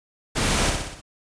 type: noise with echo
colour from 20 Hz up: pink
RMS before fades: -23 dBFS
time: 0.35-0.71 s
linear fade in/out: 20 ms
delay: 61 ms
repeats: 5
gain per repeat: -4 dB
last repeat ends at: 1.015 s
effects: resampled to 22050 Hz